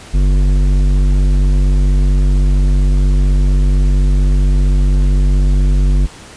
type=tone with tanh clipping; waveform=sine; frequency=47.84 Hz; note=G1; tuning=41 cents flat; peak=-10 dBFS; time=0.13-6.07 s; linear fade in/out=20 ms; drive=13 dB; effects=pink hiss -36 dBFS RMS until 6.36 s + resampled to 22050 Hz